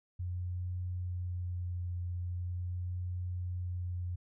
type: tone with vibrato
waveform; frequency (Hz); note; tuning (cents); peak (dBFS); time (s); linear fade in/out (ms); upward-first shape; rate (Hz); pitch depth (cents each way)
sine; 89.2; F2; +37; -34; 0.19-4.16; 10; triangle; 0.41; 17
effects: none